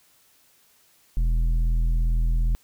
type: tone with tanh clipping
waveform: sine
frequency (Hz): 41.2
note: E1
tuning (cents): 0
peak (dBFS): -20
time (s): 1.17-2.55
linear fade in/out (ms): 0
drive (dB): 8
effects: white hiss -60 dBFS RMS until 2.63 s